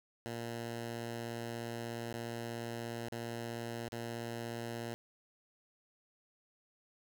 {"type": "tone with dropouts", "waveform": "10% pulse", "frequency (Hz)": 116.9, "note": "A#2", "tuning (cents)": 5, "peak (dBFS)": -31, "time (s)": [0.26, 4.94], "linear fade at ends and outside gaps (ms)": 0, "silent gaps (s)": [[2.127, 2.14], [3.084, 3.122], [3.886, 3.922]], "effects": []}